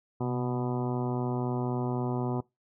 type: harmonic tone with a mistuned harmonic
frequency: 123.6 Hz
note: B2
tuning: 2 cents sharp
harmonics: 1 / 2 / 3 / 4 / 5 / 6 / 7 / 8 / 9 / 10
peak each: -31 / -33 / -34 / -42 / -43 / -40 / -44 / -42 / -54 / -49 dBFS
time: 0.2-2.41 s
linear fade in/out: 10 ms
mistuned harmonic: 1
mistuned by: +56 cents
effects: noise-tail reverb RT60 0.2 s tail -23 dB re dry